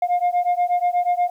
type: beating tone pair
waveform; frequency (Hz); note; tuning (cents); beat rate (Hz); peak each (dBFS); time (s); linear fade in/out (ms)
sine; 706 / 714.3; F5 / F5; +19 / +39; 8.3; -18; 0.02-1.3; 5
effects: tanh soft clip ceiling -14 dBFS + 9-bit